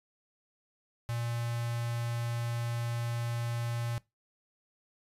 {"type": "tone with notch filter", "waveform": "square", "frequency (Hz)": 118.2, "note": "A#2", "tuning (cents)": 24, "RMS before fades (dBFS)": -34, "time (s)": [1.09, 3.98], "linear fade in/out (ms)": 0, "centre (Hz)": 330, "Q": 1.4, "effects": ["noise-tail reverb RT60 0.2 s tail -20 dB re dry", "resampled to 32000 Hz"]}